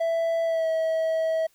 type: tone with pitch glide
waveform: triangle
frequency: 662 to 645 Hz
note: E5 to E5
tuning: +7 to -38 cents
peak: -20 dBFS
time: 0-1.47 s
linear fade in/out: 10 ms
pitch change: -45 cents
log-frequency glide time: 0.44-0.68 s
effects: white hiss -64 dBFS RMS until 1.54 s